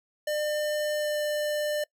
square tone with pitch glide, 601 to 597.2 Hz, D5 to D5, +40 to +29 cents, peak -27 dBFS, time 0.27-1.84 s, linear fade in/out 5 ms, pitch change -11 cents, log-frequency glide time 0.88-1.2 s, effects noise-tail reverb RT60 0.1 s tail -24 dB re dry

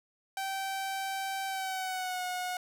sawtooth tone with pitch glide, 775 to 727.3 Hz, G5 to F#5, -20 to -30 cents, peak -29 dBFS, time 0.37-2.57 s, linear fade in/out 2 ms, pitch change -110 cents, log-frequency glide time 1.46-2.24 s, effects none

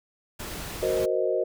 pink noise, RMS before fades -36 dBFS, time 0.39-1.06 s, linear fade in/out 10 ms
sine chord, C half-diminished seventh, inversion second, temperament equal, 370 / 466.2 / 523.3 / 622.3 Hz, Gb4 / Bb4 / C5 / Eb5, 0 / 0 / 0 / 0 cents, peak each -28 dBFS, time 0.82-1.44 s, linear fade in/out 10 ms
effects none

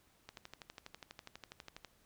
click train, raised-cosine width 0.2 ms, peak -30 dBFS, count 20, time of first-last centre 0.29-1.847 s, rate 12.2 Hz, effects pink hiss -70 dBFS RMS until 2.05 s

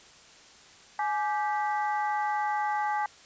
harmonic tone with a mistuned harmonic, 392 Hz, G4, in tune, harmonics 2 / 3 / 4 / 5, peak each -27 / -35 / -37 / -38 dBFS, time 0.99-3.06 s, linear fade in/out 2 ms, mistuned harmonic 2, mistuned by +120 cents, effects white hiss -53 dBFS RMS until 3.25 s + resampled to 16000 Hz

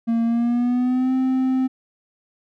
triangle tone with pitch glide, 230.3 to 260 Hz, A#3 to C4, -21 to -11 cents, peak -15 dBFS, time 0.07-1.68 s, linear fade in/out 20 ms, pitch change +210 cents, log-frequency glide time 0.24-1.13 s, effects none

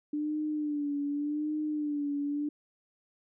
sine tone with vibrato, 295.5 Hz, D4, 11 cents sharp, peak -29 dBFS, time 0.13-2.49 s, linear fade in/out 5 ms, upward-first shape sine, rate 0.86 Hz, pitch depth 56 cents each way, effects none

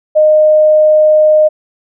sine tone, 615 Hz, D#5, 20 cents flat, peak -4 dBFS, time 0.15-1.49 s, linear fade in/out 20 ms, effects none

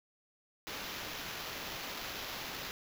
white noise with sample-and-hold, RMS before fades -42 dBFS, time 0.67-2.71 s, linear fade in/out 0 ms, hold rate 8820 Hz, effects none

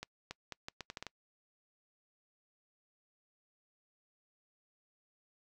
accelerating click train, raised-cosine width 0.2 ms, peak -24 dBFS, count 9, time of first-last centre 0.03-1.067 s, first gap 280 ms, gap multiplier 0.76, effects noise-tail reverb RT60 0.1 s tail -26 dB re dry

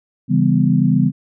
sine chord, C# half-diminished seventh, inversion none, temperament just, 138.59 / 166.31 / 199.57 / 249.5 Hz, C#3 / E3 / G3 / B3, 0 / +16 / +31 / +18 cents, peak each -17 dBFS, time 0.28-1.12 s, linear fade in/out 50 ms, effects none

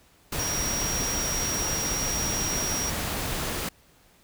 sine tone in noise, 5670 Hz, F8, 25 cents sharp, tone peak -28 dBFS, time 0.39-2.9 s, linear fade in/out 5 ms, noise pink, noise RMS -30 dBFS, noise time 0.32-3.69 s, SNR -1 dB, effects pink hiss -59 dBFS RMS until 4.23 s

